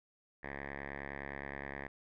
5% pulse tone with low-pass filter, 69.7 Hz, C#2, 10 cents sharp, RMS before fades -44 dBFS, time 0.43-1.88 s, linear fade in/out 5 ms, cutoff 1800 Hz, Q 5.8, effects none

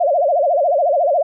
sine tone with vibrato, 627 Hz, D#5, 13 cents sharp, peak -12 dBFS, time 0-1.23 s, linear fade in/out 10 ms, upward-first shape sine, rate 14 Hz, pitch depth 240 cents each way, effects none

